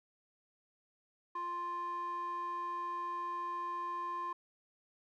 square tone with band-pass filter, 349.2 Hz, F4, in tune, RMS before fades -39 dBFS, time 1.35-4.33 s, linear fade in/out 5 ms, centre 1100 Hz, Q 6, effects none

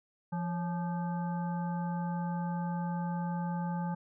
harmonic tone with a mistuned harmonic, 172.6 Hz, F3, 20 cents flat, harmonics 1 / 3 / 5 / 7 / 9, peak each -32 / -47 / -39 / -50 / -51 dBFS, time 0.32-3.95 s, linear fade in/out 10 ms, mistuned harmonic 3, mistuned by +100 cents, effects none

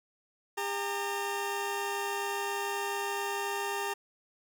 20% pulse tone pair together, 401.4 / 914.2 Hz, G4 / A#5, +41 / -34 cents, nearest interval octave + major second, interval 1425 cents, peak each -29 / -30 dBFS, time 0.57-3.94 s, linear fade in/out 10 ms, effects none

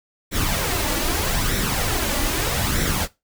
pink noise with flanger, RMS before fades -22 dBFS, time 0.31-3.08 s, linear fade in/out 50 ms, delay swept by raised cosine 0.52 to 3.52 ms, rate 0.8 Hz, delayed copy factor +0.55, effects noise-tail reverb RT60 0.2 s tail -18 dB re dry

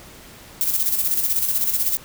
violet noise with tremolo, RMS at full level -19 dBFS, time 0.61-1.97 s, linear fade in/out 0 ms, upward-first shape square, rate 16 Hz, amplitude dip 50%, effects pink hiss -43 dBFS RMS until 2.04 s

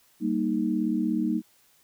sine chord, Eb major, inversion first, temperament equal, 196 / 233.1 / 311.1 Hz, G3 / Bb3 / Eb4, 0 / 0 / 0 cents, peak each -29 / -27 / -27 dBFS, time 0.2-1.42 s, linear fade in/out 50 ms, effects white hiss -62 dBFS RMS until 1.83 s

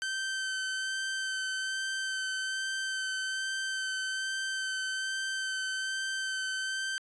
sawtooth tone with vibrato, 1545 Hz, G6, 26 cents flat, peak -28 dBFS, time 0.02-6.98 s, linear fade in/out 0 ms, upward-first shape sine, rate 1.2 Hz, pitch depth 13 cents each way, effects resampled to 22050 Hz

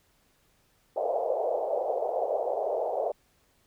white band-pass noise, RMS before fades -29 dBFS, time 0.96-3.12 s, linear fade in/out 5 ms, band 450 to 720 Hz, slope 48 dB/octave, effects pink hiss -67 dBFS RMS until 3.66 s

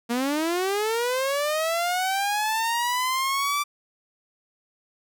sawtooth linear sweep, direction up, 230 to 1174.7 Hz, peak -19 dBFS, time 0.09-3.64 s, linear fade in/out 20 ms, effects none

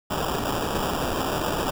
violet noise with sample-and-hold, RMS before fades -26 dBFS, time 0.1-1.71 s, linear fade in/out 10 ms, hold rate 2100 Hz, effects none

